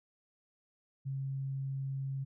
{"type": "tone", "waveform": "sine", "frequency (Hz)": 135.6, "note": "C#3", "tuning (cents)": -38, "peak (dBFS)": -34, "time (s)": [1.05, 2.25], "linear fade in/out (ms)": 20, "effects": []}